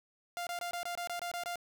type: tone bursts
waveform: sawtooth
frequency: 698.5 Hz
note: F5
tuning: in tune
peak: -32 dBFS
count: 10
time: 0.37-1.557 s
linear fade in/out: 0 ms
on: 98 ms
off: 23 ms
effects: none